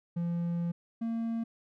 triangle tone pair in turn, 171.3 / 228.7 Hz, F3 / A#3, -33 / -33 cents, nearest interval perfect fourth, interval 500 cents, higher second, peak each -27 / -28 dBFS, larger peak first, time 0.16-0.72 / 1.01-1.44 s, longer first, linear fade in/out 10 ms, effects none

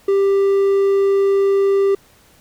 triangle tone, 394.3 Hz, G4, 10 cents sharp, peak -10 dBFS, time 0.08-1.95 s, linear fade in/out 5 ms, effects pink hiss -51 dBFS RMS until 2.4 s

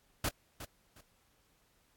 pink noise with echo, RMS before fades -32 dBFS, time 0.24-0.29 s, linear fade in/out 5 ms, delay 360 ms, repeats 2, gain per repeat -12 dB, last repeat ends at 1.01 s, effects pink hiss -71 dBFS RMS until 1.96 s + AAC 64 kbps

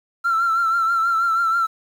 triangle tone with vibrato, 1353 Hz, E6, 45 cents sharp, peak -13 dBFS, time 0.24-1.67 s, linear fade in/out 20 ms, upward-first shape triangle, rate 6.2 Hz, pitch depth 59 cents each way, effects tanh soft clip ceiling -13 dBFS + 8-bit

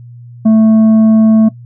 triangle tone with tanh clipping, 220 Hz, A3, in tune, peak -5 dBFS, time 0.45-1.49 s, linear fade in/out 10 ms, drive 10 dB, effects noise-tail reverb RT60 0.1 s tail -19 dB re dry + added 120 Hz sine -30 dBFS peak until 1.65 s

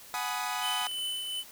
sawtooth chord, G# minor seventh, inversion third, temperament equal with one note detuned, 740 / 840.3 / 987.8 / 1244.5 Hz, F#5 / G#5 / B5 / D#6, 0 / +20 / 0 / 0 cents, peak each -33 dBFS, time 0.14-0.87 s, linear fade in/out 0 ms
square tone with tremolo, 3016 Hz, F#7, 32 cents sharp, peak -31 dBFS, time 0.6-1.44 s, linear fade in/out 50 ms, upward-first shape triangle, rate 2.7 Hz, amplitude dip 40%
clicks, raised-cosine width 0.3 ms, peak -34 dBFS, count 3, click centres 0.819 / 0.914 / 0.986 s
effects white hiss -50 dBFS RMS until 1.51 s

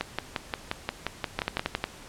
two click trains, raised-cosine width 0.3 ms, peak -11 / -10 dBFS, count 10 / 6, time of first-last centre 0.01-1.595 / 1.39-1.84 s, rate 5.68 / 11.1 Hz, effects pink hiss -47 dBFS RMS until 2.08 s + low-pass 10000 Hz 12 dB/octave

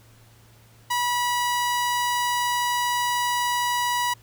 sawtooth tone, 973 Hz, B5, 26 cents flat, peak -18 dBFS, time 0.9-4.14 s, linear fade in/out 10 ms, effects added 113 Hz sine -52 dBFS peak until 4.22 s + pink hiss -56 dBFS RMS until 4.22 s

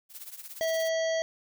blue noise with tremolo, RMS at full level -40 dBFS, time 0.09-0.91 s, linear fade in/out 50 ms, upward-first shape triangle, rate 17 Hz, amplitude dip 85%
harmonic tone, 650 Hz, E5, 24 cents flat, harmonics 1 / 3 / 5 / 7 / 9 / 10, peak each -26 / -36 / -40 / -43 / -45 / -46 dBFS, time 0.61-1.22 s, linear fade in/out 0 ms
effects none

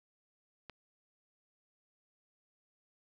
click, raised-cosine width 0.3 ms, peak -30 dBFS, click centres 0.697 s, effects none

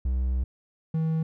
triangle tone pair in turn, 63.6 / 160.26 Hz, C2 / E3, -48 / -49 cents, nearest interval octave + major third, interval 1599 cents, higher second, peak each -21 / -21 dBFS, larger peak neither, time 0.05-0.44 / 0.94-1.23 s, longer first, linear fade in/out 5 ms, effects none

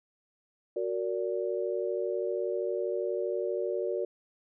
sine chord, Gb augmented, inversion none, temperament just, 370 / 462.5 / 578.1 Hz, Gb4 / Bb4 / D5, 0 / -14 / -27 cents, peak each -32 / -33 / -34 dBFS, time 0.76-4.05 s, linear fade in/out 5 ms, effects none

